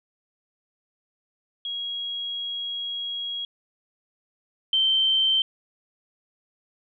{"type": "tone pair in turn", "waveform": "sine", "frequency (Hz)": [3300, 3115], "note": ["G#7", "G7"], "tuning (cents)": [-12, -12], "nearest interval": "minor second", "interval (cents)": 100, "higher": "first", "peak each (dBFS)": [-28, -18], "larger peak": "second", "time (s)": [[1.65, 3.45], [4.73, 5.42]], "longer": "first", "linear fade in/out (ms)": 2, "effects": []}